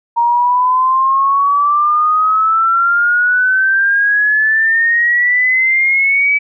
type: exponential sweep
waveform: sine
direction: up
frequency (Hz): 935 to 2300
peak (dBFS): -9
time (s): 0.16-6.39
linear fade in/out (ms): 20
effects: none